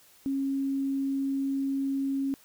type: tone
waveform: sine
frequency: 272.9 Hz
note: C#4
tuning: 27 cents flat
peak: -26 dBFS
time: 0.26-2.34 s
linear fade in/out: 0 ms
effects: white hiss -58 dBFS RMS until 2.44 s